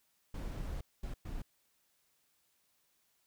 brown noise bursts at uneven times, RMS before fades -40 dBFS, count 3, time 0.34-0.81 / 1.03-1.14 / 1.25-1.42 s, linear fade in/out 5 ms, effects white hiss -75 dBFS RMS until 3.26 s

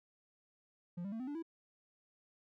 triangle tone with pitch steps, 174.6 / 198.26 / 225.1 / 255.6 / 290.3 / 329.6 Hz, F3 / G3 / A3 / C4 / D4 / E4, 0 / +20 / +40 / -40 / -20 / 0 cents, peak -37 dBFS, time 0.97-1.426 s, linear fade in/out 10 ms, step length 76 ms, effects none

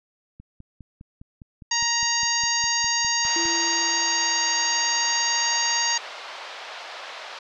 click train, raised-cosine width 5 ms, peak -30 dBFS, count 16, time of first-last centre 0.4-3.455 s, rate 4.91 Hz
harmonic tone, 938 Hz, A#5, 11 cents sharp, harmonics 1 / 2 / 3 / 4 / 5 / 6 / 7, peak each -29 / -28 / -31 / -35 / -26 / -34 / -25 dBFS, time 1.71-5.98 s, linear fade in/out 5 ms
pink band-pass noise, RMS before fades -38 dBFS, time 3.24-7.39 s, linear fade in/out 5 ms, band 600 to 4800 Hz, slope 24 dB/octave
sine tone with exponential decay, 335.4 Hz, E4, 30 cents sharp, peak -28 dBFS, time 3.36-6.03 s, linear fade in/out 2 ms, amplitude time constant 580 ms
effects none

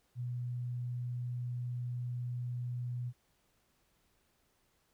sine tone, 122.6 Hz, B2, 12 cents flat, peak -35 dBFS, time 0.15-3.13 s, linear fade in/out 50 ms, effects pink hiss -74 dBFS RMS until 4.93 s

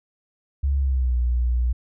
sine tone with pitch glide, 69.3 to 60.68 Hz, C#2 to B1, 0 to -30 cents, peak -18 dBFS, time 0.63-1.73 s, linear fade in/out 10 ms, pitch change -230 cents, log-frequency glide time 0.77-1.16 s, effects none

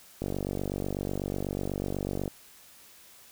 click train, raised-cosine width 2 ms, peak -18 dBFS, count 100, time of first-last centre 0.22-2.278 s, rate 48.1 Hz, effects white hiss -54 dBFS RMS until 3.31 s

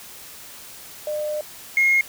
sine tone pair in turn, 603 / 2149 Hz, D5 / C7, +46 / +46 cents, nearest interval octave + minor seventh, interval 2200 cents, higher second, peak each -23 / -13 dBFS, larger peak second, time 1.07-1.41 / 1.77-2.01 s, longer first, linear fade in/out 2 ms, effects tanh soft clip ceiling -11 dBFS + white hiss -41 dBFS RMS until 2.08 s

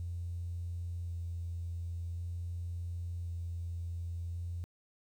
triangle tone with vibrato, 86 Hz, F2, 26 cents flat, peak -32 dBFS, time 0-4.64 s, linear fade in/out 0 ms, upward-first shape square, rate 0.46 Hz, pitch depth 11 cents each way, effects tanh soft clip ceiling -34 dBFS + 11-bit

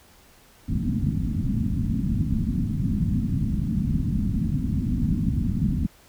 white low-pass noise, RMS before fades -24 dBFS, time 0.68-5.87 s, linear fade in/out 10 ms, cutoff 250 Hz, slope 48 dB/octave, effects pink hiss -54 dBFS RMS until 6.08 s

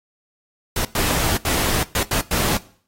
pink noise bursts at uneven times, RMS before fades -21 dBFS, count 6, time 0.76-0.85 / 0.95-1.37 / 1.45-1.83 / 1.95-2.03 / 2.11-2.21 / 2.31-2.57 s, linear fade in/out 2 ms, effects noise-tail reverb RT60 0.5 s tail -19 dB re dry + AAC 48 kbps

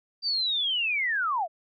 sine linear sweep, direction down, 4721 to 612 Hz, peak -24 dBFS, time 0.22-1.48 s, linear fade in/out 50 ms, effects none

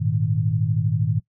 sine chord, Ab suspended second, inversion none, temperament equal, 103.83 / 116.54 / 155.56 Hz, Ab2 / Bb2 / Eb3, 0 / 0 / 0 cents, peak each -23 dBFS, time 0-1.2 s, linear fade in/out 20 ms, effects noise-tail reverb RT60 0.1 s tail -20 dB re dry

